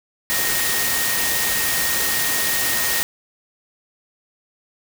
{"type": "tone in noise", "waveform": "sine", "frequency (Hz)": 1861, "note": "A#6", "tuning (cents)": -3, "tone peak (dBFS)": -26, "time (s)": [0.3, 3.03], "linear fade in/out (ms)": 0, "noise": "white", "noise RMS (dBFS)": -21, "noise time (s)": [0.3, 3.03], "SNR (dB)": -8, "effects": []}